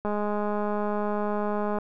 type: click train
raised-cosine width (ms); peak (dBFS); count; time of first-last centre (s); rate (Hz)
1; -16; 362; 0.05-1.786; 208
effects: none